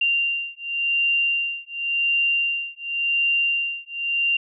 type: beating tone pair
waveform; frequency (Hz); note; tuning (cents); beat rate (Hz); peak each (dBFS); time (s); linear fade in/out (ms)
sine; 2777 / 2777.91; F7 / F7; -10 / -10; 0.91; -23; 0.01-4.37; 5
effects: none